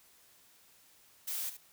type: noise with echo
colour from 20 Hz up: blue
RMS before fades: -37 dBFS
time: 1.27-1.5 s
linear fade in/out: 10 ms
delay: 72 ms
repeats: 1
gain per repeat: -11 dB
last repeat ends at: 1.572 s
effects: white hiss -63 dBFS RMS until 1.72 s